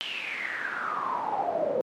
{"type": "noise with band-pass filter sweep", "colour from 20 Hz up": "brown", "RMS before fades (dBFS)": -30, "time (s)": [0.01, 1.81], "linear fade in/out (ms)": 0, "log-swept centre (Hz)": [3100, 510], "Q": 9, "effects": ["high-pass 200 Hz 12 dB/octave", "MP3 96 kbps"]}